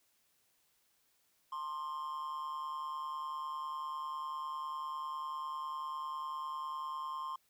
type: tone with amplitude modulation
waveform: triangle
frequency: 1056 Hz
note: C6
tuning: 16 cents sharp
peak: -33 dBFS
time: 1.52-7.36 s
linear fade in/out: 5 ms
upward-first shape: sine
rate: 150 Hz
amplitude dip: 65%
effects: white hiss -74 dBFS RMS until 7.49 s